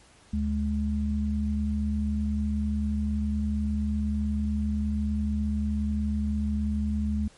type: tone pair together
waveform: sine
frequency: 74 / 210.6 Hz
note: D2 / G#3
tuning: +14 / +24 cents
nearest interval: octave + tritone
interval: 1810 cents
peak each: -27 dBFS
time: 0.33-7.28 s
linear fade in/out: 5 ms
effects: pink hiss -56 dBFS RMS until 7.37 s + MP3 48 kbps